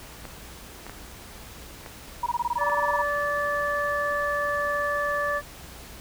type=clicks; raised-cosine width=0.5 ms; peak=-23 dBFS; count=5; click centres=0.253 / 0.866 / 0.896 / 1.862 / 2.698 s
type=tone bursts; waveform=sine; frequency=957 Hz; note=A#5; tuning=45 cents sharp; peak=-22 dBFS; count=15; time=2.23-3.019 s; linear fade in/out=5 ms; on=33 ms; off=21 ms
type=harmonic tone; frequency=581 Hz; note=D5; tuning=19 cents flat; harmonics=1 / 2 / 3; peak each=-28 / -28 / -28 dBFS; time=2.57-5.42 s; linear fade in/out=50 ms
effects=added 60 Hz sine -49 dBFS peak until 6 s + pink hiss -44 dBFS RMS until 6 s